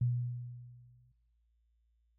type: tone with exponential decay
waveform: sine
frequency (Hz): 121.9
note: B2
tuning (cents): -22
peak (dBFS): -26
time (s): 0.01-1.12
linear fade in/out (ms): 5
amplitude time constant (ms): 240
effects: noise-tail reverb RT60 0.9 s tail -19 dB re dry + added 57 Hz sine -70 dBFS peak until 2.18 s